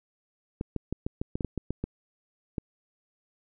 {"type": "clicks", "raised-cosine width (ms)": 3, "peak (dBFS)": -17, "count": 12, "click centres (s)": [0.611, 0.763, 0.926, 1.065, 1.215, 1.355, 1.408, 1.447, 1.577, 1.706, 1.84, 2.582], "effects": []}